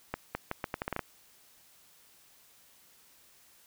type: accelerating click train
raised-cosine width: 0.5 ms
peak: -17 dBFS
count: 10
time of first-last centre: 0.14-0.993 s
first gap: 210 ms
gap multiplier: 0.78
effects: white hiss -61 dBFS RMS until 3.66 s